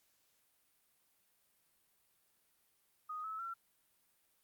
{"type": "tone with pitch steps", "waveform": "sine", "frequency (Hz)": [1244.5, 1298.8, 1355.6], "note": ["D#6", "E6", "E6"], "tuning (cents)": [0, -26, 48], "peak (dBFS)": -40, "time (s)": [3.09, 3.54], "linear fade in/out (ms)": 10, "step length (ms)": 150, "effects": ["white hiss -75 dBFS RMS until 4.43 s", "Opus 48 kbps"]}